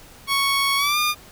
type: tone with pitch glide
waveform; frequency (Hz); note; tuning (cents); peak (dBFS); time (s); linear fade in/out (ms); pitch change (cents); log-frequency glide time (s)
15% pulse; 1109 to 1209.4; C#6 to D#6; 0 to -50; -12; 0.27-1.15; 50; +150; 0.77-0.98
effects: pink hiss -46 dBFS RMS until 1.31 s